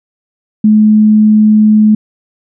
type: tone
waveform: sine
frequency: 214 Hz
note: A3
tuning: 48 cents flat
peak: -3 dBFS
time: 0.64-1.95 s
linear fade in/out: 5 ms
effects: none